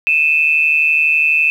sine tone pair together, 2485 / 2637 Hz, D#7 / E7, -3 / 0 cents, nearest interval minor second, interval 103 cents, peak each -15 / -12 dBFS, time 0.07-1.5 s, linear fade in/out 0 ms, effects 7-bit

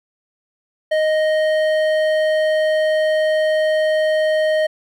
triangle tone with hard clipping, 622.3 Hz, D#5, in tune, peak -16 dBFS, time 0.91-4.67 s, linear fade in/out 10 ms, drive 14 dB, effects none

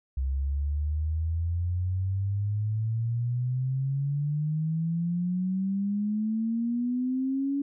sine exponential sweep, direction up, 65.41 to 283.4 Hz, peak -25 dBFS, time 0.17-7.62 s, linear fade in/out 5 ms, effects none

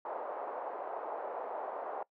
white band-pass noise, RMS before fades -40 dBFS, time 0.05-2.03 s, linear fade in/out 2 ms, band 480 to 890 Hz, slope 24 dB/octave, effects noise-tail reverb RT60 0.1 s tail -22 dB re dry

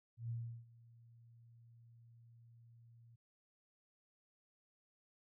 sine tone with ADSR envelope, 116.54 Hz, A#2, in tune, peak -38 dBFS, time 0.17-3.16 s, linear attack 130 ms, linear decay 350 ms, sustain -22 dB, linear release 9 ms, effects none

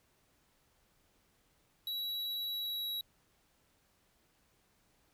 square tone with pitch glide, 3903 to 3878 Hz, B7 to B7, -21 to -32 cents, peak -36 dBFS, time 1.87-3.01 s, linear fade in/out 2 ms, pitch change -11 cents, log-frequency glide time 2.52-2.89 s, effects pink hiss -72 dBFS RMS until 5.13 s

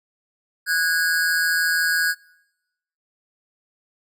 square tone pair together, 1473.3 / 1639 Hz, F#6 / G#6, -8 / -23 cents, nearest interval major second, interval 185 cents, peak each -23 / -21 dBFS, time 0.66-2.15 s, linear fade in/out 50 ms, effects noise-tail reverb RT60 0.9 s tail -24 dB re dry

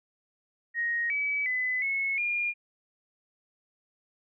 sine tone with pitch steps, 1874 / 2287 / 2011 / 2190 / 2415 Hz, A#6 / D7 / B6 / C#7 / D7, +9 / -47 / +31 / -22 / +48 cents, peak -26 dBFS, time 0.74-2.54 s, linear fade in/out 50 ms, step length 360 ms, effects none

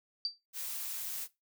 sine tone with exponential decay, 4659 Hz, D8, 15 cents flat, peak -27 dBFS, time 0.25-0.38 s, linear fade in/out 1 ms, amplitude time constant 28 ms
blue noise, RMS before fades -39 dBFS, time 0.53-1.28 s, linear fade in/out 50 ms
effects noise-tail reverb RT60 0.2 s tail -18 dB re dry

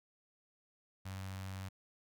sawtooth tone with notch filter, 95.5 Hz, G2, 45 cents flat, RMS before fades -44 dBFS, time 1.05-1.69 s, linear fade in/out 10 ms, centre 370 Hz, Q 0.62, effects none

